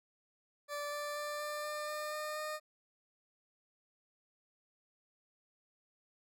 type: tone with pitch steps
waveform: 20% pulse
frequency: 583 / 587.1 / 591.1 / 595.3 / 599.4 / 603.6 / 607.8 / 612 Hz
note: D5 / D5 / D5 / D5 / D5 / D5 / D#5 / D#5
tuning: -13 / -1 / +11 / +23 / +35 / +47 / -41 / -29 cents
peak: -33 dBFS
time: 0.68-2.6 s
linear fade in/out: 50 ms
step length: 240 ms
effects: none